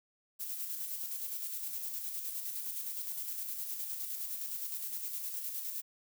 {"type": "noise with tremolo", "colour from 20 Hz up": "violet", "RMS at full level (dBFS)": -38, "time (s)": [0.39, 5.82], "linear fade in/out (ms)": 20, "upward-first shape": "square", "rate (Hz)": 9.7, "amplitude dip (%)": 35, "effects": []}